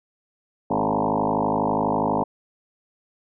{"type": "tone with frequency modulation", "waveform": "sine", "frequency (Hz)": 571, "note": "D5", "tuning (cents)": -49, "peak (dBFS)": -19, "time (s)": [0.7, 2.24], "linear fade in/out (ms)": 10, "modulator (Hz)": 52.2, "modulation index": 7.7, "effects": []}